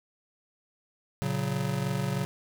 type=chord; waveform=square; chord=F# major; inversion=first; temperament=just; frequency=115.62 / 138.75 / 185 Hz; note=A#2 / C#3 / F#3; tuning=-14 / +2 / 0 cents; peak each=-35 / -31 / -33 dBFS; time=1.22-2.25 s; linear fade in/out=0 ms; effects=10-bit